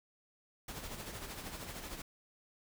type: noise with tremolo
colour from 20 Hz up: pink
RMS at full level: -43 dBFS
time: 0.68-2.02 s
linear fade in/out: 5 ms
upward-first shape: sine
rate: 13 Hz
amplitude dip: 50%
effects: none